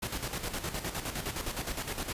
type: noise with tremolo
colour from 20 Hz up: pink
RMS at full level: -34 dBFS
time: 0.02-2.13 s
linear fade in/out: 10 ms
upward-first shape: square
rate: 9.7 Hz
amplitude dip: 60%
effects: resampled to 32000 Hz